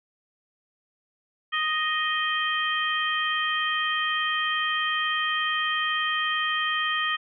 harmonic tone with a mistuned harmonic, 622.3 Hz, D#5, in tune, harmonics 2 / 3 / 4 / 5, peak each -28 / -27 / -34 / -29 dBFS, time 1.52-7.17 s, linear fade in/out 20 ms, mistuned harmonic 5, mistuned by +19 cents, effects none

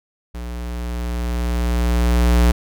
square tone with level ramp, 59.7 Hz, A#1, 42 cents sharp, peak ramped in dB -28 to -11 dBFS, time 0.34-2.52 s, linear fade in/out 10 ms, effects none

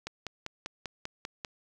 click train, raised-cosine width 0.2 ms, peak -19 dBFS, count 8, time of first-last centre 0.07-1.448 s, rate 5.08 Hz, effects 10-bit

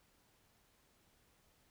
silence, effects pink hiss -72 dBFS RMS until 1.7 s

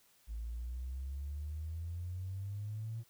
triangle exponential sweep, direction up, 54 to 116.1 Hz, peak -34 dBFS, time 0.27-3.04 s, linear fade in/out 50 ms, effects tanh soft clip ceiling -36 dBFS + white hiss -68 dBFS RMS until 3.09 s

